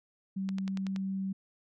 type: tone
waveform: sine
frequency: 192.5 Hz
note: G3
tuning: 31 cents flat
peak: -31 dBFS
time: 0.36-1.33 s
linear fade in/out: 10 ms
type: click train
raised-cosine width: 0.2 ms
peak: -25 dBFS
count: 6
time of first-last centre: 0.49-0.962 s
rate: 10.6 Hz
effects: none